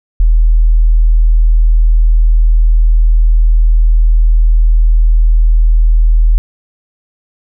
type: tone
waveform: sine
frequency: 40 Hz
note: D#1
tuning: 49 cents sharp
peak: -4 dBFS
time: 0.2-6.38 s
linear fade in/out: 0 ms
effects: none